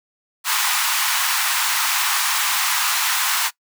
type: high-pass noise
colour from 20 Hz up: pink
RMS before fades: -20 dBFS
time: 0.44-3.51 s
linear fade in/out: 50 ms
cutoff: 870 Hz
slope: 48 dB/octave
effects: noise-tail reverb RT60 0.1 s tail -21 dB re dry